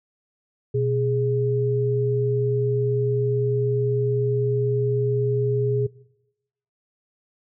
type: tone pair together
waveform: sine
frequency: 123.47 / 414.4 Hz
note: B2 / G#4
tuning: 0 / -4 cents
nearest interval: octave + major sixth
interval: 2096 cents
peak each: -22 dBFS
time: 0.74-5.87 s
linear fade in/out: 10 ms
effects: noise-tail reverb RT60 0.9 s tail -21 dB re dry